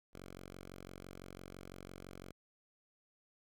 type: tone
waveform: 5% pulse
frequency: 45.95 Hz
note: F#1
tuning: 11 cents flat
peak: -38 dBFS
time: 0.13-2.32 s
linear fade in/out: 10 ms
effects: none